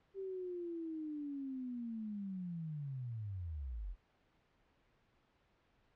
sine linear sweep, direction down, 392 to 38.89 Hz, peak -40 dBFS, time 0.14-3.96 s, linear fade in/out 50 ms, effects pink hiss -74 dBFS RMS until 5.95 s + low-pass 3000 Hz 12 dB/octave

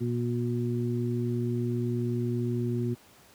harmonic tone, 120.1 Hz, B2, 48 cents flat, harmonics 1 / 2 / 3, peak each -28 / -31 / -33 dBFS, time 0-2.95 s, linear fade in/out 20 ms, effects pink hiss -56 dBFS RMS until 3.34 s + high-pass 80 Hz 12 dB/octave

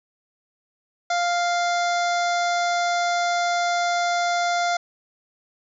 harmonic tone with a mistuned harmonic, 698.5 Hz, F5, in tune, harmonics 1 / 2 / 3 / 5 / 6 / 7 / 8 / 9 / 10, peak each -21 / -27 / -31 / -35 / -37 / -38 / -39 / -40 / -41 dBFS, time 1.1-4.77 s, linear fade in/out 5 ms, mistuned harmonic 10, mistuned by +20 cents, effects none

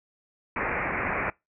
white low-pass noise, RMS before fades -29 dBFS, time 0.56-1.3 s, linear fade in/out 2 ms, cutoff 2400 Hz, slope 96 dB/octave, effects noise-tail reverb RT60 0.2 s tail -23 dB re dry

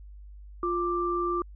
sine tone pair together, 350.3 / 1178.3 Hz, F4 / D6, +5 / +5 cents, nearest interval octave + major sixth, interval 2100 cents, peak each -28 dBFS, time 0.63-1.42 s, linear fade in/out 2 ms, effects added 50 Hz sine -43 dBFS peak until 1.55 s

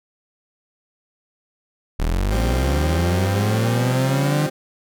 35% pulse linear sweep, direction up, 36.71 to 152.4 Hz, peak -16 dBFS, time 1.99-4.47 s, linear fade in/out 10 ms
20% pulse chord, F suspended second, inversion none, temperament just, 174.61 / 196.44 / 261.9 Hz, F3 / G3 / C4, 0 / +4 / +2 cents, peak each -24 dBFS, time 2.31-4.5 s, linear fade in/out 10 ms
effects none

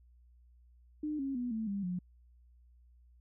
sine tone with pitch steps, 302.3 / 272.4 / 245.5 / 221.3 / 199.44 / 179.75 Hz, D#4 / C#4 / B3 / A3 / G3 / F#3, -50 / -30 / -10 / +10 / +30 / -50 cents, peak -33 dBFS, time 1.03-1.99 s, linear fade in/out 5 ms, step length 160 ms, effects added 60 Hz sine -59 dBFS peak until 3.2 s

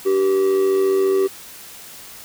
triangle tone with amplitude modulation, 386.1 Hz, G4, 26 cents flat, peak -10 dBFS, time 0.05-1.28 s, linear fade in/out 20 ms, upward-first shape sine, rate 94.5 Hz, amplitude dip 50%, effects white hiss -39 dBFS RMS until 2.24 s

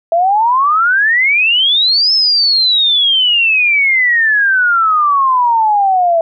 sine exponential two-way sweep, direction up then down, 654 to 5300 to 654 Hz, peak -8 dBFS, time 0.12-6.21 s, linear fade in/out 2 ms, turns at 2.13 s, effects none

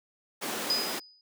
pink high-pass noise, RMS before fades -34 dBFS, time 0.41-1 s, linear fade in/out 20 ms, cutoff 220 Hz, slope 24 dB/octave
sine tone with exponential decay, 4978 Hz, D#8, in tune, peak -22 dBFS, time 0.7-1.21 s, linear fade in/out 2 ms, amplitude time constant 110 ms
effects none

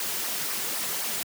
white noise with flanger, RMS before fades -30 dBFS, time 0-1.23 s, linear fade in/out 2 ms, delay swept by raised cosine 0.27 to 3.87 ms, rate 3.9 Hz, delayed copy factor -0.6, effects high-pass 150 Hz 12 dB/octave

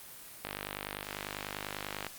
click train, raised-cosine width 0.3 ms, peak -19 dBFS, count 82, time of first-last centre 0.45-2.067 s, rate 50.1 Hz, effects white hiss -49 dBFS RMS until 2.18 s + Opus 32 kbps

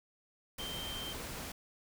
sine tone in noise, 3136 Hz, G7, in tune, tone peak -41 dBFS, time 0.59-1.13 s, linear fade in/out 5 ms, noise pink, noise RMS -43 dBFS, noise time 0.58-1.52 s, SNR -1 dB, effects none

